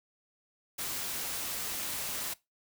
white noise, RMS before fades -36 dBFS, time 0.78-2.34 s, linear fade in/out 10 ms, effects noise-tail reverb RT60 0.2 s tail -20 dB re dry

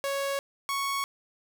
sawtooth tone pair in turn, 554.4 / 1108.8 Hz, C#5 / C#6, 0 / 0 cents, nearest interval octave, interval 1200 cents, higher second, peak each -24 dBFS, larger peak neither, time 0.04-0.39 / 0.69-1.04 s, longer neither, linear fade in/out 0 ms, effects none

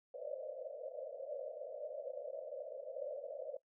pink band-pass noise, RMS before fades -45 dBFS, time 0.14-3.57 s, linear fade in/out 5 ms, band 510 to 620 Hz, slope 96 dB/octave, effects noise-tail reverb RT60 0.1 s tail -18 dB re dry

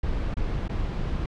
brown noise with dropouts, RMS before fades -27 dBFS, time 0.03-1.26 s, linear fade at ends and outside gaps 5 ms, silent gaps 0.342-0.368 / 0.681-0.693 s, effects low-pass 4000 Hz 12 dB/octave

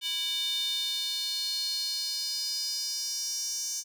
square tone with high-pass filter sweep, 329.6 Hz, E4, in tune, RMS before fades -32 dBFS, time 0.01-3.84 s, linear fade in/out 50 ms, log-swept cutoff 3300 to 6000 Hz, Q 6.9, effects none

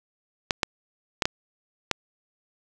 clicks, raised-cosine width 0.2 ms, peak -4 dBFS, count 5, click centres 0.508 / 0.632 / 1.222 / 1.255 / 1.913 s, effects none

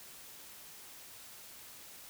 silence, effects white hiss -52 dBFS RMS until 2.09 s

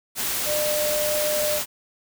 sine tone in noise, 600 Hz, D5, 37 cents sharp, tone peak -23 dBFS, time 0.45-1.61 s, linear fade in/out 50 ms, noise white, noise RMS -26 dBFS, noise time 0.15-1.66 s, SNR 0 dB, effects none

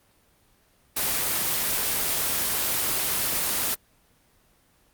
white noise, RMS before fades -25 dBFS, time 0.96-3.75 s, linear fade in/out 10 ms, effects pink hiss -62 dBFS RMS until 4.93 s + Opus 24 kbps

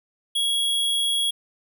square tone, 3322 Hz, G#7, in tune, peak -21 dBFS, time 0.35-1.31 s, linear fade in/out 10 ms, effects none

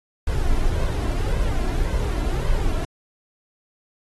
brown noise with flanger, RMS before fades -21 dBFS, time 0.27-2.85 s, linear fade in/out 2 ms, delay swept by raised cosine 1.9 to 3 ms, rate 1.8 Hz, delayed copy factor +0.5, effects AAC 32 kbps

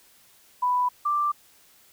sine tone pair in turn, 991 / 1178.5 Hz, B5 / D6, +6 / +6 cents, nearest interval minor third, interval 300 cents, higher second, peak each -20 / -21 dBFS, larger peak first, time 0.62-0.89 / 1.05-1.32 s, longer neither, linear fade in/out 10 ms, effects white hiss -57 dBFS RMS until 1.92 s

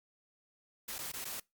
white noise with dropouts, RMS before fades -41 dBFS, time 0.88-1.4 s, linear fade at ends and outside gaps 5 ms, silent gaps 0.983-0.988 / 1.119-1.136 / 1.245-1.252 s, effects noise-tail reverb RT60 0.2 s tail -23 dB re dry + Opus 48 kbps

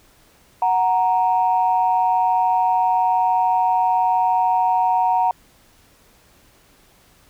sine tone pair together, 740 / 933 Hz, F#5 / A#5, 0 / +1 cents, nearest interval major third, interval 401 cents, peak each -17 dBFS, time 0.62-5.31 s, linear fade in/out 2 ms, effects tanh soft clip ceiling -7 dBFS + pink hiss -54 dBFS RMS until 7.29 s

